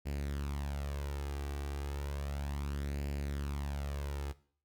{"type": "tone with flanger", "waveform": "sawtooth", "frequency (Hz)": 71, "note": "C#2", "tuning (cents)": 42, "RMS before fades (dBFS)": -38, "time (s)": [0.05, 4.33], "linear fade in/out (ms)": 20, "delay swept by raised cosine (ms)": [0.41, 2.61], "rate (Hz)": 0.33, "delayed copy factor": 0.55, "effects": ["noise-tail reverb RT60 0.5 s tail -18 dB re dry"]}